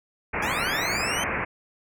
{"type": "low-pass noise", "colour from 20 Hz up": "white", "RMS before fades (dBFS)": -28, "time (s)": [0.33, 1.45], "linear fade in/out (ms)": 10, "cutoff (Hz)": 2500, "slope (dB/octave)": 96}
{"type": "linear sweep", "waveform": "20% pulse", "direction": "up", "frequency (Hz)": [795, 3136], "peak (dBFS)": -23, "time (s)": [0.42, 1.24], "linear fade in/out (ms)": 5}
{"effects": []}